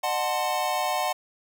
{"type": "chord", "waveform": "square", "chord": "D# diminished seventh", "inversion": "none", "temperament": "equal with one note detuned", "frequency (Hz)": [606.3, 740, 880, 1046.5], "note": ["D#5", "F#5", "A5", "C6"], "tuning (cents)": [-45, 0, 0, 0], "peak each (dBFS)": [-32, -28, -32, -32], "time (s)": [0.03, 1.13], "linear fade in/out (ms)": 10, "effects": []}